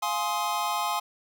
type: chord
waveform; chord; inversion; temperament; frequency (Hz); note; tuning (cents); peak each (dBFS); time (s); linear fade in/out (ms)
square; F minor seventh; none; just; 698.5 / 838.1 / 1047.7 / 1257.2; F5 / Ab5 / C6 / Eb6; 0 / +16 / +2 / +18; -35 / -31 / -31 / -34; 0.02-1; 10
effects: none